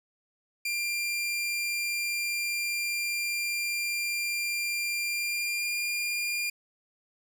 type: tone with pitch glide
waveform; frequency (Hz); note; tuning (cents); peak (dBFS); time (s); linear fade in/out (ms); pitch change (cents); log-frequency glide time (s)
sawtooth; 2385 to 2406; D7 to D7; +26 to +41; -25; 0.65-6.5; 5; +15; 5.04-5.73
effects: none

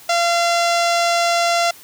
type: tone with low-pass filter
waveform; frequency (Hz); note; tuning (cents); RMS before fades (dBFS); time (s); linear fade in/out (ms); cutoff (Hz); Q
sawtooth; 686; F5; -31; -17; 0.09-1.71; 5; 6300; 1.6
effects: white hiss -43 dBFS RMS until 1.83 s

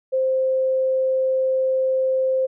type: tone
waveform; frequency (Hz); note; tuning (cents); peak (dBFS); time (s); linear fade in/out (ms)
sine; 523.3; C5; 0; -17; 0.12-2.47; 20
effects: none

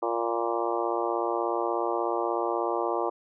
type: harmonic tone with a mistuned harmonic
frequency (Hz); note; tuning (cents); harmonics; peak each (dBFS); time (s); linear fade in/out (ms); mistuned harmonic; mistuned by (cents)
116.54; A#2; 0; 3 / 4 / 5 / 6 / 7 / 8 / 9 / 10; -31 / -32 / -33 / -34 / -34 / -35 / -36 / -36; 0.02-3.1; 10; 8; +29
effects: none

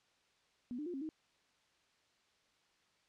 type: tone with pitch steps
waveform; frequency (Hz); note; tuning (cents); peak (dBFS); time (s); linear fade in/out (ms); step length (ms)
sine; 244.7 / 299.1 / 352.9 / 270 / 313.9; B3 / D4 / F4 / C#4 / D#4; -16 / +32 / +18 / -45 / +15; -39; 0.71-1.09; 0; 76
effects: white hiss -73 dBFS RMS until 3.08 s + low-pass 5000 Hz 12 dB/octave

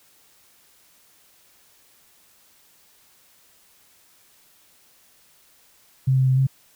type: tone with pitch steps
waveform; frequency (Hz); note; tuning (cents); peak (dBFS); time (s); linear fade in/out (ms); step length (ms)
sine; 131.9 / 131.1 / 130.3 / 133.7; C3 / C3 / C3 / C3; +14 / +4 / -7 / +38; -15; 6.07-6.47; 10; 100
effects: white hiss -57 dBFS RMS until 6.75 s

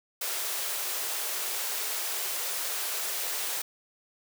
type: high-pass noise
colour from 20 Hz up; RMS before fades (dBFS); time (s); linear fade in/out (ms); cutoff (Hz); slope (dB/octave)
white; -32; 0.21-3.62; 5; 360; 48
effects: none

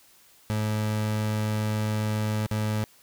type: tone with dropouts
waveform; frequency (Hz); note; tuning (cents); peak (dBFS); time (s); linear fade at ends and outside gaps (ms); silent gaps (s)
30% pulse; 107.3; A2; -43; -22; 0.5-2.84; 0; 2.464-2.513
effects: white hiss -57 dBFS RMS until 3.02 s

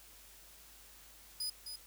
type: tone with echo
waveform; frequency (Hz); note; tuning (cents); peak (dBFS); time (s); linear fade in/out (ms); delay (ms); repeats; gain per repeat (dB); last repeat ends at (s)
sawtooth; 4978; D#8; 0; -33; 1.4-1.5; 5; 260; 1; -7; 1.76
effects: added 50 Hz sine -64 dBFS peak until 1.86 s + white hiss -58 dBFS RMS until 1.86 s

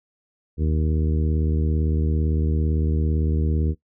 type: harmonic tone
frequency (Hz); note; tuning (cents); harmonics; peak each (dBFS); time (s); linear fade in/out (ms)
77.78; D#2; 0; 1 / 2 / 3 / 4 / 5 / 6; -20 / -26 / -30 / -32 / -34 / -36; 0.57-3.75; 50
effects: noise-tail reverb RT60 0.1 s tail -17 dB re dry

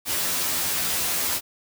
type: noise with comb filter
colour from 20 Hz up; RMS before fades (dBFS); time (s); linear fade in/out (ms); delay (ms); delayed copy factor
white; -25; 0.05-1.41; 50; 12; +1
effects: none

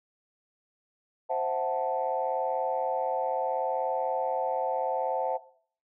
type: chord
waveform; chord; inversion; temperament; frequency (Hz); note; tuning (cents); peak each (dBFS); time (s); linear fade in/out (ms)
sine; F# half-diminished seventh; second; equal; 523.3 / 659.3 / 740 / 880; C5 / E5 / F#5 / A5; 0 / 0 / 0 / 0; -31; 1.29-5.38; 20
effects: noise-tail reverb RT60 0.5 s tail -17 dB re dry + tanh soft clip ceiling -16 dBFS

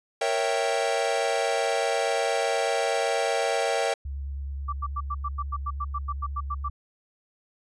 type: chord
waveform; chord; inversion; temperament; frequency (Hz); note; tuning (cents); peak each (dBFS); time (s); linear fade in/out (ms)
45% pulse; A# diminished seventh; none; equal; 466.2 / 554.4 / 659.3 / 784; A#4 / C#5 / E5 / G5; 0 / 0 / 0 / 0; -29; 0.21-3.94; 5
type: tone with vibrato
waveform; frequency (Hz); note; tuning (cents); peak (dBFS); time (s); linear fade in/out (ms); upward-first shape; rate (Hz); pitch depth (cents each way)
sine; 69.3; C#2; 0; -30; 4.05-6.7; 5; triangle; 9.4; 27
type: tone bursts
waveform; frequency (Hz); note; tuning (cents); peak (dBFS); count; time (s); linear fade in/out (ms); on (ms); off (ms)
sine; 1166; D6; -13; -27; 15; 4.68-6.687; 10; 47; 93
effects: resampled to 22050 Hz

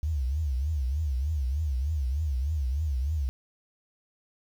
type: tone with vibrato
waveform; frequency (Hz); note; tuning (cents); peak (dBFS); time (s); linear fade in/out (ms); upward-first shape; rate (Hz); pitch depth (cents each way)
sine; 70.7; C#2; +35; -25; 0.03-3.29; 0; triangle; 3.3; 260
effects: 9-bit

